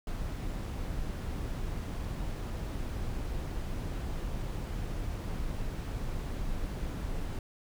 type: noise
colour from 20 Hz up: brown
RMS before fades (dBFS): -35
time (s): 0.07-7.39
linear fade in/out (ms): 2
effects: none